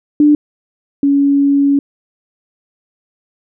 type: tone pair in turn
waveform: sine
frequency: 296.2 / 281 Hz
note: D4 / C#4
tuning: +15 / +24 cents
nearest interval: minor second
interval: 91 cents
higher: first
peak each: -5 / -8 dBFS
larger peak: first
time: 0.2-0.35 / 1.03-1.79 s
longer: second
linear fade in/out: 2 ms
effects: none